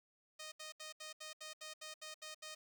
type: tone bursts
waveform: 5% pulse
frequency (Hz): 620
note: D#5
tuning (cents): -6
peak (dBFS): -36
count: 11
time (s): 0.39-2.55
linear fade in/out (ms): 10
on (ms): 130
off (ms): 73
effects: none